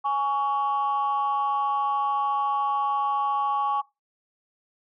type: tone pair together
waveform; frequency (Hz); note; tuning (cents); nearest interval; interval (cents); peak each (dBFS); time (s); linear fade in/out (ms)
sine; 830.6 / 1121.5; G#5 / C#6; 0 / +20; perfect fourth; 520; -24 / -23; 0.04-3.82; 20
effects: noise-tail reverb RT60 0.2 s tail -18 dB re dry + tanh soft clip ceiling -17 dBFS